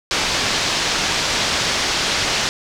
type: low-pass noise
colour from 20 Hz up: white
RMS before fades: -20 dBFS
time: 0.11-2.49 s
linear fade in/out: 0 ms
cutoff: 5800 Hz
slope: 24 dB/octave
effects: none